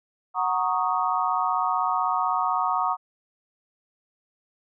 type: chord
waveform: sine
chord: D# minor seventh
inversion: first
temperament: equal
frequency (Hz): 740 / 932.3 / 1108.7 / 1244.5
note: F#5 / A#5 / C#6 / D#6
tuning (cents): 0 / 0 / 0 / 0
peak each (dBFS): -27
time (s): 0.34-2.97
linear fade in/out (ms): 50
effects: none